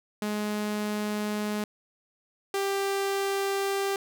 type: tone pair in turn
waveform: sawtooth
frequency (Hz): 209.9 / 393.8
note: G#3 / G4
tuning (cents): +19 / +8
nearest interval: major seventh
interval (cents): 1089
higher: second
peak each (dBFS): -24 / -22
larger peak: second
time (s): 0.22-1.64 / 2.54-3.96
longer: neither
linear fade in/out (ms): 2
effects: none